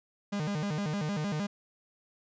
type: tone with vibrato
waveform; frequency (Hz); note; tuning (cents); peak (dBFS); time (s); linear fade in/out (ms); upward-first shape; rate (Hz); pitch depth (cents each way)
45% pulse; 175.7; F3; +11; -30; 0.32-1.47; 10; square; 6.5; 250
effects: resampled to 16000 Hz